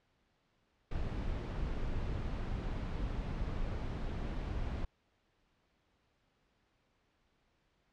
brown noise, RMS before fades -37 dBFS, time 0.91-4.85 s, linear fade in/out 5 ms, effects pink hiss -75 dBFS RMS until 7.92 s + low-pass 4000 Hz 12 dB/octave

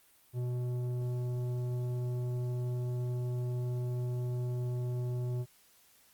sine tone with tanh clipping, 123.47 Hz, B2, in tune, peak -33 dBFS, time 0.33-5.46 s, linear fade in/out 50 ms, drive 11 dB, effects white hiss -64 dBFS RMS until 6.13 s + Opus 32 kbps

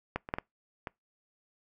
clicks, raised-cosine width 0.5 ms, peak -16 / -26 / -14 / -18 / -21 dBFS, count 5, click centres 0.16 / 0.289 / 0.339 / 0.385 / 0.872 s, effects noise-tail reverb RT60 0.2 s tail -26 dB re dry

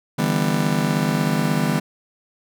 40% pulse chord, E minor seventh, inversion third, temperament just, 148.33 / 164.81 / 197.78 / 247.2 Hz, D3 / E3 / G3 / B3, +18 / 0 / +16 / +2 cents, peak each -23 dBFS, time 0.18-1.8 s, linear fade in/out 10 ms, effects none

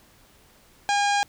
harmonic tone, 812 Hz, G#5, 39 cents flat, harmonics 1 / 2 / 3 / 4 / 5 / 6 / 7 / 8 / 9 / 10, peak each -21 / -27 / -31 / -33 / -35 / -37 / -38 / -39 / -40 / -41 dBFS, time 0.89-1.23 s, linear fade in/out 0 ms, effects pink hiss -56 dBFS RMS until 1.28 s

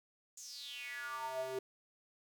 square tone with high-pass filter sweep, 130.81 Hz, C3, in tune, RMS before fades -43 dBFS, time 0.37-1.59 s, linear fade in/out 5 ms, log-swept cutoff 7100 to 410 Hz, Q 7.1, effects none

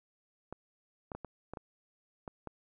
clicks, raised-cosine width 1 ms, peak -27 dBFS, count 8, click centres 0.526 / 1.118 / 1.15 / 1.247 / 1.536 / 1.572 / 2.278 / 2.473 s, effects none

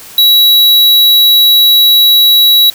square tone, 3900 Hz, B7, 23 cents flat, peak -4 dBFS, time 0.18-2.7 s, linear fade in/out 2 ms, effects white hiss -32 dBFS RMS until 2.74 s

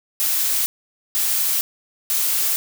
blue noise bursts, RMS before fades -20 dBFS, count 3, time 0.2-2.56 s, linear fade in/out 0 ms, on 460 ms, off 490 ms, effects none

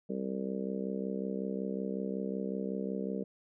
harmonic tone, 65.41 Hz, C2, in tune, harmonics 3 / 4 / 5 / 6 / 7 / 8 / 9, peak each -36 / -41 / -45 / -42 / -39 / -48 / -46 dBFS, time 0.09-3.24 s, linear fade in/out 10 ms, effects none

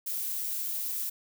violet noise, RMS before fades -33 dBFS, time 0.06-1.1 s, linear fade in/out 10 ms, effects none

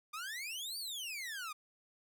sawtooth exponential two-way sweep, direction up then down, 1187 to 4699 to 1187 Hz, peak -37 dBFS, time 0.13-1.53 s, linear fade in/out 10 ms, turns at 0.78 s, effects none

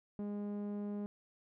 sawtooth tone with low-pass filter, 205.3 Hz, G#3, 20 cents flat, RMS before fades -40 dBFS, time 0.19-1.06 s, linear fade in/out 0 ms, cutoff 510 Hz, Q 0.54, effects none

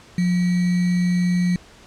sine tone with sample-and-hold, 178.4 Hz, F3, 37 cents sharp, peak -16 dBFS, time 0.18-1.56 s, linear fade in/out 2 ms, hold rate 2100 Hz, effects pink hiss -47 dBFS RMS until 1.86 s + low-pass 7000 Hz 12 dB/octave

